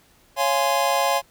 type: chord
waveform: square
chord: Db major seventh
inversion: none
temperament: just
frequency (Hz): 554.4 / 693 / 831.5 / 1039.4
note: Db5 / F5 / Ab5 / C6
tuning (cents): 0 / -14 / +2 / -12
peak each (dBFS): -25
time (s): 0.36-1.22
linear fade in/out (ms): 50
effects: pink hiss -57 dBFS RMS until 1.3 s